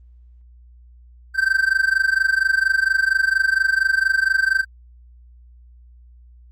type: tone with amplitude modulation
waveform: triangle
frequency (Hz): 1557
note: G6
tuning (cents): -12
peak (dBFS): -10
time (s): 1.34-4.65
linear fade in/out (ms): 50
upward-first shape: sine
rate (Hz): 24.3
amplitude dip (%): 90
effects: added 60 Hz sine -44 dBFS peak until 6.51 s + Opus 24 kbps